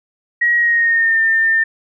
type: tone with pitch glide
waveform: sine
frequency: 1901 to 1802.6 Hz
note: A#6 to A6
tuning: +33 to +41 cents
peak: -11 dBFS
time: 0.41-1.64 s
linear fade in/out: 10 ms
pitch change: -92 cents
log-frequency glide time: 0.56-1.2 s
effects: none